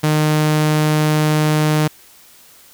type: tone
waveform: sawtooth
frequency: 153.1 Hz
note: D#3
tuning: 28 cents flat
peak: -9 dBFS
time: 0.03-1.88 s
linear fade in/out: 10 ms
effects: white hiss -46 dBFS RMS until 2.73 s